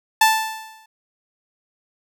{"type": "tone with exponential decay", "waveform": "sawtooth", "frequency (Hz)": 880, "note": "A5", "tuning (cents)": 0, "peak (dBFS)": -6, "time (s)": [0.21, 0.86], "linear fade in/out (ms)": 5, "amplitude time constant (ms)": 140, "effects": []}